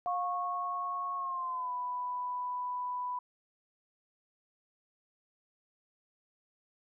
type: tone with exponential decay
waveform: sine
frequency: 710 Hz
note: F5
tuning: 28 cents sharp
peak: -31 dBFS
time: 0.06-3.19 s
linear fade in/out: 0 ms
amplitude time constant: 680 ms
type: tone with pitch glide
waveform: sine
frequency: 1100 to 991.4 Hz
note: C#6 to B5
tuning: -14 to +6 cents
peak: -33 dBFS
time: 0.07-3.19 s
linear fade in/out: 5 ms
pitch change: -180 cents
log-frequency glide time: 1.16-1.72 s
effects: none